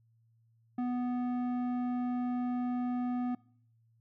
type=tone with low-pass filter; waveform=square; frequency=246.9 Hz; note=B3; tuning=in tune; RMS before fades=-33 dBFS; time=0.78-3.35 s; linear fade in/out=5 ms; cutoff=950 Hz; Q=0.72; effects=noise-tail reverb RT60 0.6 s tail -23 dB re dry + added 114 Hz sine -65 dBFS peak until 4 s